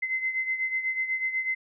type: beating tone pair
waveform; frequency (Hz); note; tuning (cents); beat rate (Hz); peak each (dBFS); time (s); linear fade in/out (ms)
sine; 2057 / 2065.1; C7 / C7; -30 / -23; 8.1; -27 / -33; 0.02-1.55; 10
effects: none